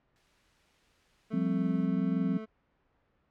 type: noise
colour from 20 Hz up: violet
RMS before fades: -47 dBFS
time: 0.16-1.86 s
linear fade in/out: 0 ms
type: tone with vibrato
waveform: 25% pulse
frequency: 220 Hz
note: A3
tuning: in tune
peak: -35 dBFS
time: 1.3-2.46 s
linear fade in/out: 20 ms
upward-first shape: sine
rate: 1.5 Hz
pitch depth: 9 cents each way
type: chord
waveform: sine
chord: F suspended second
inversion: none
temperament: equal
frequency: 174.61 / 196 / 261.6 Hz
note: F3 / G3 / C4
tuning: 0 / 0 / 0 cents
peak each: -31 dBFS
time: 1.33-2.38 s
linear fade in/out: 10 ms
effects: pink hiss -72 dBFS RMS until 3.3 s + low-pass 2000 Hz 12 dB/octave